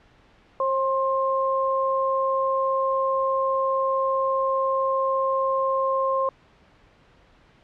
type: tone pair together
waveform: sine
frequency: 535.3 / 1059 Hz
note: C5 / C6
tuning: +39 / +21 cents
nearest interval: octave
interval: 1182 cents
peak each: -23 dBFS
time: 0.6-6.29 s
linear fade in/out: 2 ms
effects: pink hiss -56 dBFS RMS until 7.63 s + low-pass 3000 Hz 12 dB/octave